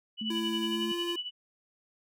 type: tone with tremolo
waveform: sine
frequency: 2960 Hz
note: F#7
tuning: in tune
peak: -30 dBFS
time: 0.17-1.31 s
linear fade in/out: 50 ms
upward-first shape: sine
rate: 11 Hz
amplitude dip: 80%
type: tone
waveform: sine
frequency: 220 Hz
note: A3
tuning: in tune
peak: -33 dBFS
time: 0.21-0.92 s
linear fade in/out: 5 ms
type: tone with pitch glide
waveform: square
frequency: 334.5 to 345.7 Hz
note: E4 to F4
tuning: +25 to -18 cents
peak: -33 dBFS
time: 0.3-1.16 s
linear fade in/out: 5 ms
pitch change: +57 cents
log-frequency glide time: 0.63-0.96 s
effects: none